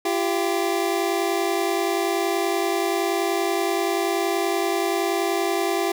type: tone pair together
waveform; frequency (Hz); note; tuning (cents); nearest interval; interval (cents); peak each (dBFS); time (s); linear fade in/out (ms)
25% pulse; 341.5 / 392; F4 / G4; -39 / 0; major second; 239; -20; 0.05-5.92; 5
effects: none